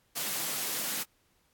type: high-pass noise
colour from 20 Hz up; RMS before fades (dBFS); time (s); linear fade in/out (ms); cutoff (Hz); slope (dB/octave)
white; -33; 0.15-1.04; 20; 130; 48
effects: pink hiss -70 dBFS RMS until 1.53 s + AAC 64 kbps